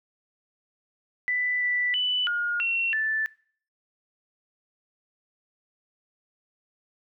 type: tone with pitch steps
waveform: sine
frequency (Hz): 1987 / 1973 / 2985 / 1427 / 2724 / 1758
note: B6 / B6 / F#7 / F6 / F7 / A6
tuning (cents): +10 / -2 / +15 / +37 / -44 / -2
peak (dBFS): -23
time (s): 1.28-3.26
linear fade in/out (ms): 0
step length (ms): 330
effects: noise-tail reverb RT60 0.5 s tail -22 dB re dry